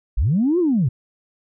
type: linear two-way sweep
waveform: sine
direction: up then down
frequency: 36.71 to 370 to 108.2 Hz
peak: -14 dBFS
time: 0.17-0.89 s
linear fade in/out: 10 ms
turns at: 0.59 s
effects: tanh soft clip ceiling -10 dBFS